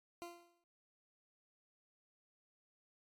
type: tone with exponential decay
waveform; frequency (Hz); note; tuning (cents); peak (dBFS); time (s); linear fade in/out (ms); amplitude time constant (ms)
20% pulse; 345.1; F4; -21; -39; 0.22-0.64; 0; 91
effects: noise-tail reverb RT60 0.2 s tail -26 dB re dry + AAC 64 kbps